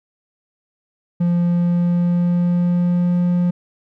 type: tone with pitch glide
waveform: triangle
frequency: 173.6 to 176.53 Hz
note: F3 to F3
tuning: -10 to +19 cents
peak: -12 dBFS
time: 1.2-3.51 s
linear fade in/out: 10 ms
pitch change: +29 cents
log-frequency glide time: 1.39-3.24 s
effects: none